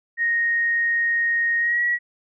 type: tone with pitch glide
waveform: sine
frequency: 1864.7 to 1922.7 Hz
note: A#6 to B6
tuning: 0 to -47 cents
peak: -18 dBFS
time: 0.17-1.99 s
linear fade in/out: 50 ms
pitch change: +53 cents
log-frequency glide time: 1.59-1.83 s
effects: none